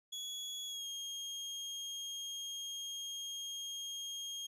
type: tone with pitch glide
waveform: 30% pulse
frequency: 3364 to 3240 Hz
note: G#7 to G#7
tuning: +22 to -43 cents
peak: -38 dBFS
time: 0.12-4.47 s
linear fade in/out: 10 ms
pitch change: -65 cents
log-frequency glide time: 0.66-0.87 s
effects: resampled to 32000 Hz